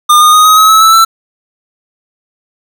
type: tone with pitch steps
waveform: square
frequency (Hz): 1210 / 1226.9 / 1244 / 1261.4 / 1279 / 1296.8 / 1314.9 / 1333.3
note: D#6 / D#6 / D#6 / D#6 / D#6 / E6 / E6 / E6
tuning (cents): -49 / -25 / -1 / +23 / +47 / -29 / -5 / +19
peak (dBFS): -3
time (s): 0.09-1.05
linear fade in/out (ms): 10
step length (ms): 120
effects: none